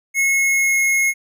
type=tone with pitch glide; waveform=square; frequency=2177 to 2164 Hz; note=C#7 to C#7; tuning=-32 to -42 cents; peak=-15 dBFS; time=0.14-1.14 s; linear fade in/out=50 ms; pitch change=-10 cents; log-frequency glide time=0.34-0.8 s; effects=none